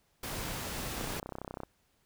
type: noise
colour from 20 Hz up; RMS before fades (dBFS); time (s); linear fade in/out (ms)
pink; -38; 0.23-1.2; 5
type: click train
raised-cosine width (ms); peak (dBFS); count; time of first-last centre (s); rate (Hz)
1; -25; 22; 0.98-1.634; 32.1
effects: pink hiss -72 dBFS RMS until 2.05 s

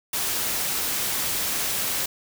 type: noise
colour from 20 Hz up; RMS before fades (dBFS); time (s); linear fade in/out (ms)
white; -26; 0.13-2.06; 5
effects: none

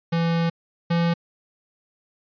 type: tone pair in turn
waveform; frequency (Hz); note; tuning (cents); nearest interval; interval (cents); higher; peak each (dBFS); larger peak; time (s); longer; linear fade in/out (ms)
square; 167.3 / 169.54; E3 / E3; +26 / +49; unison; 23; second; -20 / -19; second; 0.12-0.5 / 0.9-1.14; first; 10
effects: resampled to 11025 Hz

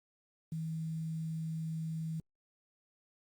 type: tone with quantisation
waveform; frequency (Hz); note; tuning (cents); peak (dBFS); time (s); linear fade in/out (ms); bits
sine; 160.5; E3; -46; -35; 0.52-2.2; 2; 10
effects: Opus 48 kbps

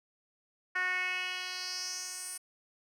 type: tone with band-pass filter sweep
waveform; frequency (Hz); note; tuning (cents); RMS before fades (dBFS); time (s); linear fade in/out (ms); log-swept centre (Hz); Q
10% pulse; 366.1; F#4; -18; -36; 0.75-2.38; 10; 1700 to 9700; 3.3
effects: none

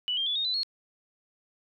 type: tone with pitch steps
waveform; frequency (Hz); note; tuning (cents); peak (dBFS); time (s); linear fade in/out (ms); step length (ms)
sine; 2960 / 3191 / 3440 / 3708 / 3997 / 4309; F#7 / G7 / A7 / A#7 / B7 / C#8; 0 / +30 / -40 / -10 / +20 / -50; -26; 0.08-0.632; 0; 92
effects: none

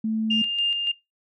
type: tone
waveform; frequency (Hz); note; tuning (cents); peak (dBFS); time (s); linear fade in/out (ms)
sine; 220; A3; 0; -22; 0.04-0.42; 5
type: tone with tremolo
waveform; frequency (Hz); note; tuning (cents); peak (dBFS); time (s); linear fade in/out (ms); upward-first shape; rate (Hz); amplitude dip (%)
sine; 2808; F7; +9; -19; 0.3-0.92; 10; square; 3.5; 40
effects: noise-tail reverb RT60 0.2 s tail -21 dB re dry + tanh soft clip ceiling -10 dBFS

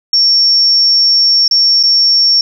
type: tone with dropouts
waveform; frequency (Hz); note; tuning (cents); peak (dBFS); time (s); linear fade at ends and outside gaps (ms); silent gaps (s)
sine; 5480; F8; -34; -6; 0.13-2.41; 2; 1.479-1.511 / 1.829-1.835
effects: 7-bit

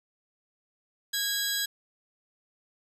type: tone pair together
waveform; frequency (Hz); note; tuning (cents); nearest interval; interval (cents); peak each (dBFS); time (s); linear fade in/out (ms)
15% pulse; 1647 / 3948; G#6 / B7; -15 / -1; octave + minor third; 1514; -23; 1.13-1.66; 10
effects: resampled to 32000 Hz + 9-bit

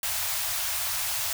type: band-stop noise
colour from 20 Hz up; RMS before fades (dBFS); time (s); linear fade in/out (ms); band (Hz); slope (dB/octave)
white; -29; 0.03-1.33; 2; 130 to 600; 96
effects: none

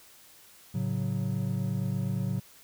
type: chord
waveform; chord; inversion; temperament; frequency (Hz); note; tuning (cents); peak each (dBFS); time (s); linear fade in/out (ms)
triangle; F# minor; first; equal; 110 / 138.59 / 185; A2 / C#3 / F#3; 0 / 0 / 0; -30; 0.74-2.4; 10
effects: white hiss -55 dBFS RMS until 2.63 s

